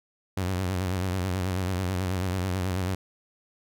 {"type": "tone with vibrato", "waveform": "sawtooth", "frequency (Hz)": 92.5, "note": "F#2", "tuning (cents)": 0, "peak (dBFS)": -22, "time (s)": [0.37, 2.95], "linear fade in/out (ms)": 5, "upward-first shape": "sine", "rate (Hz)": 9.2, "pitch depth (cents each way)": 78, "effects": []}